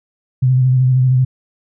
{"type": "tone with vibrato", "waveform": "sine", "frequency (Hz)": 128.5, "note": "C3", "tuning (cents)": -31, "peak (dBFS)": -9, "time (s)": [0.42, 1.25], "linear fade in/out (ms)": 10, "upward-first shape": "square", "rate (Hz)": 13, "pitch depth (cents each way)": 27, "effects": []}